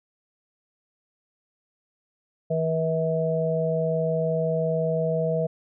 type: harmonic tone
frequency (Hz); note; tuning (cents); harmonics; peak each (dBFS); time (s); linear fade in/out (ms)
161.3; E3; -37; 1 / 3 / 4; -26 / -26 / -26; 2.5-5.47; 10
effects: none